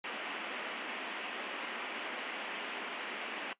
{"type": "band-pass noise", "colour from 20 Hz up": "white", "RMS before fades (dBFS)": -41, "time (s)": [0.04, 3.53], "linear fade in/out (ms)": 2, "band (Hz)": [210, 3100], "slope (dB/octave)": 48, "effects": ["noise-tail reverb RT60 0.1 s tail -18 dB re dry", "resampled to 8000 Hz"]}